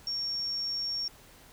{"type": "tone", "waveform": "sine", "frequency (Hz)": 5520, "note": "F8", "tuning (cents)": -21, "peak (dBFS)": -30, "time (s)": [0.07, 1.08], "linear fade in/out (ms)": 2, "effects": ["pink hiss -55 dBFS RMS until 1.52 s"]}